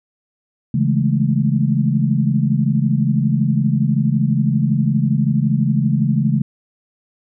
sine chord, A major seventh, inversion first, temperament equal with one note detuned, 138.59 / 163.96 / 207.7 / 220 Hz, C#3 / E3 / G#3 / A3, 0 / -9 / 0 / 0 cents, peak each -17 / -20 / -20 / -20 dBFS, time 0.74-6.42 s, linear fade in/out 5 ms, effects none

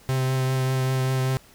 45% pulse tone with vibrato, 130.81 Hz, C3, in tune, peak -21 dBFS, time 0.09-1.37 s, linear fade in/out 0 ms, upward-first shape triangle, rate 5.1 Hz, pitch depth 15 cents each way, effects pink hiss -52 dBFS RMS until 1.54 s

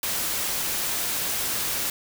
white noise, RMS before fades -27 dBFS, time 0.03-1.9 s, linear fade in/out 2 ms, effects none

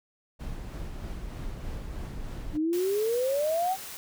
brown noise with tremolo, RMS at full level -35 dBFS, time 0.39-2.58 s, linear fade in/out 20 ms, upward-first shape sine, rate 3.2 Hz, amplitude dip 25%
sine exponential sweep, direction up, 293.7 to 780 Hz, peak -24 dBFS, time 2.53-3.77 s, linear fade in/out 50 ms
white noise, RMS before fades -41 dBFS, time 2.73-3.97 s, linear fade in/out 0 ms
effects none

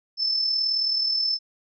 sine tone with amplitude modulation, 5274 Hz, E8, in tune, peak -19 dBFS, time 0.17-1.39 s, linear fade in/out 50 ms, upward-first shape sine, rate 38.8 Hz, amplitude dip 45%, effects none

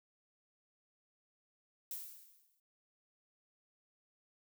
violet noise with exponential decay, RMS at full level -41 dBFS, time 1.91-2.6 s, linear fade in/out 2 ms, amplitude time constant 150 ms, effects none

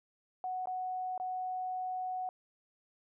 sine tone with dropouts, 740 Hz, F#5, in tune, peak -34 dBFS, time 0.44-2.29 s, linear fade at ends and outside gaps 1 ms, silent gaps 0.657-0.672 / 1.178-1.199 s, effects none

